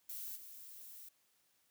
violet noise with level steps, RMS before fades -45 / -53 dBFS, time 0.09-1.09 s, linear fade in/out 5 ms, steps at 0.35 s, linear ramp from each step 20 ms, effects white hiss -75 dBFS RMS until 1.7 s + high-pass 60 Hz 12 dB/octave

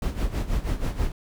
brown noise with tremolo, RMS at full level -23 dBFS, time 0.02-1.12 s, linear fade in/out 2 ms, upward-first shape sine, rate 6.2 Hz, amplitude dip 75%, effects none

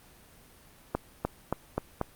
accelerating click train, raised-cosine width 1 ms, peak -13 dBFS, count 5, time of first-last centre 0.95-2.014 s, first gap 300 ms, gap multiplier 0.92, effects pink hiss -56 dBFS RMS until 2.15 s + Opus 32 kbps

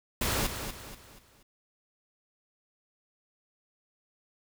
pink noise with echo, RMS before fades -29 dBFS, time 0.21-0.47 s, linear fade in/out 5 ms, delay 240 ms, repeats 4, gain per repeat -8 dB, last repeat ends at 1.43 s, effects none

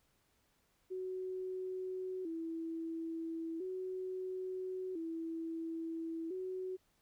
sine tone with vibrato, 349.2 Hz, F4, in tune, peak -38 dBFS, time 0.9-6.77 s, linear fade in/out 20 ms, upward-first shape square, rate 0.37 Hz, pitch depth 110 cents each way, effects pink hiss -75 dBFS RMS until 7.01 s

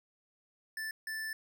square tone bursts at uneven times, 1760 Hz, A6, in tune, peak -37 dBFS, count 2, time 0.77-0.91 / 1.07-1.33 s, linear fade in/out 2 ms, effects none

